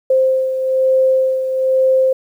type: beating tone pair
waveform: sine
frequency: 523.3 / 524.4 Hz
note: C5 / C5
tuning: 0 / +4 cents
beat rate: 1.1 Hz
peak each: -12 / -20 dBFS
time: 0.1-2.13 s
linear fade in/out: 5 ms
effects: 8-bit